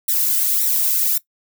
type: noise with flanger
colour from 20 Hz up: violet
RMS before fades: -18 dBFS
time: 0.08-1.18 s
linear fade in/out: 5 ms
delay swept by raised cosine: 0.51 to 2.01 ms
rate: 1.8 Hz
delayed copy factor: +0.95
effects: noise-tail reverb RT60 0.1 s tail -18 dB re dry